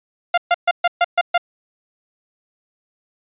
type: tone bursts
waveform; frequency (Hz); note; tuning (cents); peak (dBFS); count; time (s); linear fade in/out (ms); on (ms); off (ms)
sawtooth; 698.5; F5; 0; -8; 7; 0.34-1.379; 5; 37; 130
effects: resampled to 8000 Hz